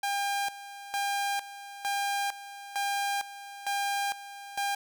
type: tone with tremolo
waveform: sawtooth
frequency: 802 Hz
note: G5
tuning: 39 cents sharp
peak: -24 dBFS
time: 0.03-4.75 s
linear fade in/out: 5 ms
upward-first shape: square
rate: 1.1 Hz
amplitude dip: 80%
effects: none